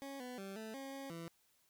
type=tone with pitch steps; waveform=20% pulse; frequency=275.4 / 249.2 / 194.8 / 219.8 / 271.2 / 273 / 166.9 Hz; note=C#4 / B3 / G3 / A3 / C#4 / C#4 / E3; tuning=-11 / +16 / -11 / -2 / -38 / -26 / +22 cents; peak=-40 dBFS; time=0.02-1.28 s; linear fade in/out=0 ms; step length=180 ms; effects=white hiss -74 dBFS RMS until 1.69 s